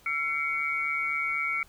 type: tone cluster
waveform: sine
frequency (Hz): 1348 / 2100 / 2248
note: E6 / C7 / C#7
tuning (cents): +38 / +6 / +24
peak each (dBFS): -33 / -34 / -28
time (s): 0.06-1.63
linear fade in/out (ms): 2
effects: pink hiss -58 dBFS RMS until 1.68 s